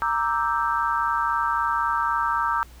sine chord, E half-diminished seventh, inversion second, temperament equal, 932.3 / 1174.7 / 1318.5 / 1568 Hz, Bb5 / D6 / E6 / G6, 0 / 0 / 0 / 0 cents, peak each -25 / -26 / -26 / -29 dBFS, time 0.02-2.63 s, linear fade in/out 0 ms, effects added 60 Hz sine -44 dBFS peak until 2.8 s + pink hiss -52 dBFS RMS until 2.8 s

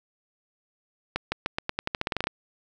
accelerating click train, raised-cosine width 0.3 ms, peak -10 dBFS, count 15, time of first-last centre 1.16-2.271 s, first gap 160 ms, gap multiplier 0.88, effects none

